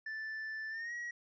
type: tone with pitch glide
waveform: triangle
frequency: 1760 to 1908.2 Hz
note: A6 to A#6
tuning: 0 to +40 cents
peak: -37 dBFS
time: 0.06-1.11 s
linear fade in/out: 5 ms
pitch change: +140 cents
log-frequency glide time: 0.7-0.93 s
effects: resampled to 16000 Hz